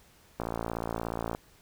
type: click train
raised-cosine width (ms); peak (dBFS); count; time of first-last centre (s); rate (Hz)
1; -18; 55; 0.4-1.349; 56.9
effects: pink hiss -60 dBFS RMS until 1.61 s